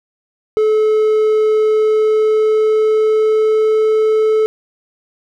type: tone with pitch glide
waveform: triangle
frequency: 431.8 to 435.3 Hz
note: A4 to A4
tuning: -33 to -19 cents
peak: -8 dBFS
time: 0.57-4.46 s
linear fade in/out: 0 ms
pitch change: +14 cents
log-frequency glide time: 1.55-3.88 s
effects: none